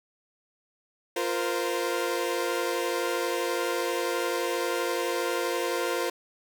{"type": "chord", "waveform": "sawtooth", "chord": "F suspended fourth", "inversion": "none", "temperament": "equal with one note detuned", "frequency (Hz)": [349.2, 466.2, 518.4], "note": ["F4", "Bb4", "C5"], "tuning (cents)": [0, 0, -16], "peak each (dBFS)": -27, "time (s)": [1.16, 6.1], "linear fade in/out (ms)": 5, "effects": []}